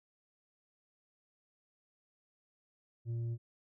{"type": "tone with tanh clipping", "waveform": "triangle", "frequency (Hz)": 116.7, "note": "A#2", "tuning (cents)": 2, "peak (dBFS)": -35, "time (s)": [3.05, 3.38], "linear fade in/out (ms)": 50, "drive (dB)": 9, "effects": []}